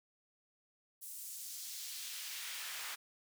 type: noise with high-pass filter sweep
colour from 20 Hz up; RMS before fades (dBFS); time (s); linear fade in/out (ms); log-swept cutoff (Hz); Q
pink; -45; 1.01-2.96; 20; 10000 to 1300; 0.99
effects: none